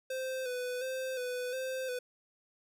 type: tone with vibrato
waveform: square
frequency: 509 Hz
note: C5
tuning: 48 cents flat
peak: -35 dBFS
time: 0.1-1.99 s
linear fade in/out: 5 ms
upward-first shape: square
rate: 1.4 Hz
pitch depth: 39 cents each way
effects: none

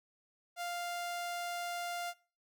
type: tone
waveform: sawtooth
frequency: 698.5 Hz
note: F5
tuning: in tune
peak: -33 dBFS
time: 0.56-2.14 s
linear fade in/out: 50 ms
effects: noise-tail reverb RT60 0.4 s tail -22 dB re dry

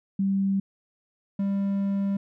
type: tone pair in turn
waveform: sine / triangle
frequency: 195.2 / 197.92 Hz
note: G3 / G3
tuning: -7 / +17 cents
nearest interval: unison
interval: 24 cents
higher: second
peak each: -21 dBFS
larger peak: neither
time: 0.19-0.6 / 1.39-2.17 s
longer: second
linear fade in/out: 5 ms
effects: none

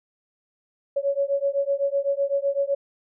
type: beating tone pair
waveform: sine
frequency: 554.4 / 562.3 Hz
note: C#5 / C#5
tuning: 0 / +25 cents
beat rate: 7.9 Hz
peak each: -24 dBFS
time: 0.96-2.75 s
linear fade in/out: 10 ms
effects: none

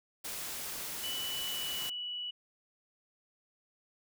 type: noise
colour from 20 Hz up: white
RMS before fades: -40 dBFS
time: 0.24-1.9 s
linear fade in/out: 10 ms
type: tone with pitch glide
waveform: sine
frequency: 2973 to 2946 Hz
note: F#7 to F#7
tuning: +8 to -8 cents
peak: -36 dBFS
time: 1.03-2.31 s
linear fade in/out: 10 ms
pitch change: -16 cents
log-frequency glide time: 1.24-1.99 s
effects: none

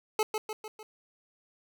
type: tone with echo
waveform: 25% pulse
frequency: 431.2 Hz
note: A4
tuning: 35 cents flat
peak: -20 dBFS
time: 0.19-0.23 s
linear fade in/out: 2 ms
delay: 150 ms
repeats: 4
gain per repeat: -5 dB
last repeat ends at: 0.83 s
effects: none

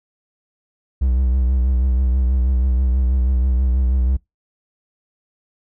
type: tone with vibrato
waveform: triangle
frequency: 63.6 Hz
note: C2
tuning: 48 cents flat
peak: -12 dBFS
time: 1.01-4.17 s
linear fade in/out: 10 ms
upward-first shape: triangle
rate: 6.2 Hz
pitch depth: 82 cents each way
effects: noise-tail reverb RT60 0.2 s tail -26 dB re dry

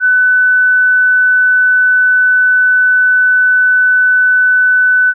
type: tone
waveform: sine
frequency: 1500 Hz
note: F#6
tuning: 23 cents sharp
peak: -6 dBFS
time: 0-5.14 s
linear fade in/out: 50 ms
effects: none

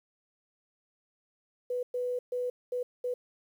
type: tone bursts at uneven times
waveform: sine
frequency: 495 Hz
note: B4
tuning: 4 cents sharp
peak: -29 dBFS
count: 5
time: 1.7-1.83 / 1.94-2.19 / 2.32-2.5 / 2.72-2.83 / 3.04-3.14 s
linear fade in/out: 5 ms
effects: 10-bit

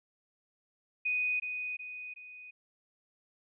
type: tone with echo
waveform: sine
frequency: 2489 Hz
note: D#7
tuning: in tune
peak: -28 dBFS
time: 1.05-1.4 s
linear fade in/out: 10 ms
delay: 370 ms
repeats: 3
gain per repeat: -6 dB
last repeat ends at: 2.51 s
effects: none

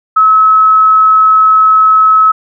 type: tone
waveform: sine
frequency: 1290 Hz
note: E6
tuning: 38 cents flat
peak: -3 dBFS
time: 0.16-2.32 s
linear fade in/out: 10 ms
effects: none

